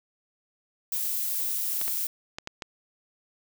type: noise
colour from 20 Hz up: violet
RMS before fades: -29 dBFS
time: 0.92-2.07 s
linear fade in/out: 2 ms
type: clicks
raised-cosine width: 0.2 ms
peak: -17 dBFS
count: 5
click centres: 1.814 / 1.88 / 2.385 / 2.474 / 2.622 s
effects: none

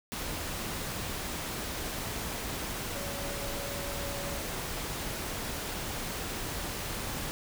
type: tone in noise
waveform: sine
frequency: 564 Hz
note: C#5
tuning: 30 cents sharp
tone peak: -41 dBFS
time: 2.95-4.38 s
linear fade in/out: 0 ms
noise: pink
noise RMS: -36 dBFS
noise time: 0.12-7.31 s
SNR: -8 dB
effects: none

